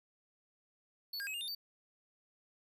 square tone with pitch steps, 4434 / 1616 / 2555 / 2813 / 3628 / 4591 Hz, C#8 / G#6 / D#7 / F7 / A#7 / D8, 0 / -48 / +45 / +12 / -48 / -40 cents, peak -39 dBFS, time 1.13-1.55 s, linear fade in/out 5 ms, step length 70 ms, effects 13-bit

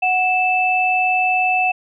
sine tone pair together, 740 / 2637 Hz, F#5 / E7, 0 / 0 cents, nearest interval octave + minor seventh, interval 2200 cents, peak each -17 dBFS, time 0.02-1.72 s, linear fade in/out 10 ms, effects none

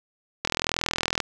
click train, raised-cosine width 0.2 ms, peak -6 dBFS, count 32, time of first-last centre 0.45-1.202 s, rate 41.2 Hz, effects none

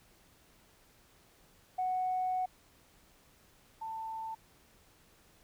sine tone pair in turn, 740 / 890.5 Hz, F#5 / A5, 0 / +21 cents, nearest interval minor third, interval 321 cents, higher second, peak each -29 / -37 dBFS, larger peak first, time 1.78-2.46 / 3.81-4.35 s, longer first, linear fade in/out 10 ms, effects tanh soft clip ceiling -25 dBFS + pink hiss -64 dBFS RMS until 5.43 s

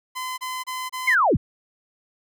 sawtooth tone bursts, 1022 Hz, C6, 41 cents flat, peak -24 dBFS, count 4, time 0.15-1.154 s, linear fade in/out 20 ms, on 230 ms, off 28 ms
sine linear sweep, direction down, 2217 to 34 Hz, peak -15 dBFS, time 1.07-1.37 s, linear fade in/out 10 ms
effects none

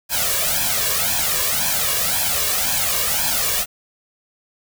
white noise with flanger, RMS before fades -20 dBFS, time 0.09-3.66 s, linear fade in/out 50 ms, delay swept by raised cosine 1.2 to 1.79 ms, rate 1.9 Hz, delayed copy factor +0.85, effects none

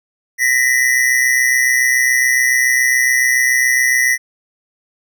square tone pair together, 1872.9 / 2000 Hz, A#6 / B6, +8 / +21 cents, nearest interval minor second, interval 113 cents, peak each -15 dBFS, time 0.38-4.18 s, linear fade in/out 50 ms, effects none

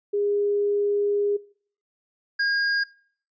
sine / square tone pair in turn, 408.6 / 1625.9 Hz, G#4 / G#6, -28 / -37 cents, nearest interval 2 octaves, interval 2391 cents, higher second, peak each -21 dBFS, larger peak neither, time 0.13-1.37 / 2.39-2.84 s, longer first, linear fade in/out 10 ms, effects noise-tail reverb RT60 0.5 s tail -21 dB re dry + resampled to 16000 Hz

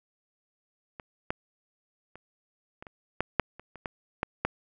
clicks, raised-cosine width 0.5 ms, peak -25 / -14 / -30 / -27 / -29 / -11 / -6 / -29 / -29 / -17 / -12 / -10 dBFS, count 12, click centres 0.998 / 1.305 / 2.156 / 2.825 / 2.868 / 3.206 / 3.397 / 3.596 / 3.757 / 3.858 / 4.231 / 4.45 s, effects none

